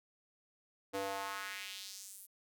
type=tone with high-pass filter sweep; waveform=square; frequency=98 Hz; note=G2; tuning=in tune; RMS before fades=-43 dBFS; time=0.93-2.27 s; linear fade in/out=20 ms; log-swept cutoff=410 to 12000 Hz; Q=1.9; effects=none